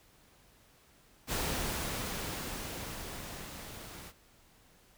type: noise with level ramp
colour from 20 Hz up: pink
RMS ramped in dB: -33 to -48 dBFS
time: 1.27-4.13 s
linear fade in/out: 50 ms
effects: pink hiss -63 dBFS RMS until 4.97 s